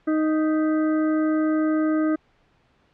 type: harmonic tone with a mistuned harmonic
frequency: 311.1 Hz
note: D#4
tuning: in tune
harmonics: 1 / 2 / 4 / 5 / 6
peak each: -19 / -29 / -33 / -37 / -43 dBFS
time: 0.07-2.16 s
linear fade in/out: 10 ms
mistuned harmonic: 6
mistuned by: +100 cents
effects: pink hiss -62 dBFS RMS until 2.93 s + low-pass 3000 Hz 12 dB/octave